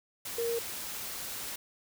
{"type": "tone in noise", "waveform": "sine", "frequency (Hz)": 466.2, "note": "A#4", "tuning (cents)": 0, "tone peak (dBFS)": -29, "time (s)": [0.38, 0.59], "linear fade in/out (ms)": 5, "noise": "white", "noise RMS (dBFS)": -39, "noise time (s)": [0.25, 1.56], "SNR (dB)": 7, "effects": []}